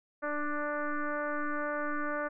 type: tone with frequency modulation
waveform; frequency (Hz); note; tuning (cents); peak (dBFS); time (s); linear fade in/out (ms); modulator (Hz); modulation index
sine; 589; D5; +5; -30; 0.22-2.29; 20; 295; 3.6
effects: none